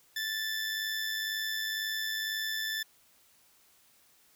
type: tone with amplitude modulation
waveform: 20% pulse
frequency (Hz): 1758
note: A6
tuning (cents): -2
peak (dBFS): -25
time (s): 0.16-2.83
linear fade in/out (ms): 5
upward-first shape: sine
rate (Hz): 102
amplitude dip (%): 40
effects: white hiss -64 dBFS RMS until 4.35 s